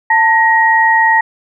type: tone pair together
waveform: sine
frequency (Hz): 891 / 1888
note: A5 / A#6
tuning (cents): +22 / +22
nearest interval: octave + minor second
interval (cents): 1300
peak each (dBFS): -10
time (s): 0.1-1.21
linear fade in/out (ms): 5
effects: none